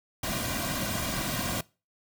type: noise with comb filter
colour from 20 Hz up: pink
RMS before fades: -31 dBFS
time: 0.23-1.61 s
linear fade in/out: 5 ms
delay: 2.3 ms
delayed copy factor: -0.7
effects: noise-tail reverb RT60 0.3 s tail -22 dB re dry